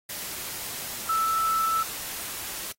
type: tone in noise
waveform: sine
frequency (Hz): 1318.5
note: E6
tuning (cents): 0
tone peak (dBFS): -22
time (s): 1.09-1.83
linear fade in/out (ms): 5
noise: white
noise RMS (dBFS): -35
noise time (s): 0.09-2.72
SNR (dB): +10
effects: noise-tail reverb RT60 0.1 s tail -24 dB re dry + AAC 48 kbps